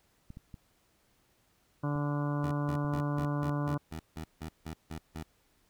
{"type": "clicks", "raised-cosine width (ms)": 5, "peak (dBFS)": -33, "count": 7, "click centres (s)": [0.304, 0.371, 0.542, 1.958, 2.847, 2.954, 3.193]}
{"type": "harmonic tone", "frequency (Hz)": 145.5, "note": "D3", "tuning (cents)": -16, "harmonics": [1, 2, 3, 4, 5, 6, 7, 8, 9, 10], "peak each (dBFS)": [-31, -35, -46, -41, -47, -48, -42, -45, -55, -48], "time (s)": [1.83, 3.78], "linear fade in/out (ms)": 10}
{"type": "tone bursts", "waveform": "15% pulse", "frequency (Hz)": 79.8, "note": "D#2", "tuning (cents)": 44, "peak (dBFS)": -32, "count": 12, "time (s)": [2.43, 5.234], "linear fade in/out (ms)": 10, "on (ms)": 87, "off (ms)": 160}
{"effects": ["pink hiss -70 dBFS RMS until 5.69 s"]}